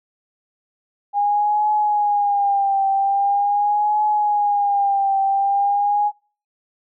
sine tone with vibrato, 813 Hz, G#5, 37 cents flat, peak -15 dBFS, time 1.13-6.12 s, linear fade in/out 50 ms, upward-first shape triangle, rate 0.43 Hz, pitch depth 72 cents each way, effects noise-tail reverb RT60 0.4 s tail -25 dB re dry

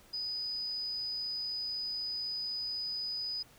sine tone, 4978 Hz, D#8, in tune, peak -34 dBFS, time 0.13-3.43 s, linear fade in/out 10 ms, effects pink hiss -60 dBFS RMS until 3.58 s

